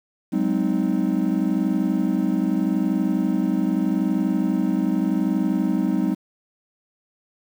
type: chord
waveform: triangle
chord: Ab dominant seventh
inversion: third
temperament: just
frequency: 186.89 / 207.7 / 259.6 / 311.5 Hz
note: Gb3 / Ab3 / C4 / Eb4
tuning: +18 / 0 / -13 / +2 cents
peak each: -22 dBFS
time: 0.32-6.15 s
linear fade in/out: 20 ms
effects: tanh soft clip ceiling -8 dBFS + 8-bit